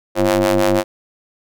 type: ring-modulated tone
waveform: sawtooth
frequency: 98 Hz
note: G2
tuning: in tune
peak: -6 dBFS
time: 0.15-0.84 s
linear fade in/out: 50 ms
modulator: 438 Hz
effects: none